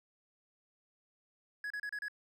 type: tone bursts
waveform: triangle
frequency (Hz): 1676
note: G#6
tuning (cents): +15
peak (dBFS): -35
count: 5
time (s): 1.64-2.083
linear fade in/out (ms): 2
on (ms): 63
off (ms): 32
effects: none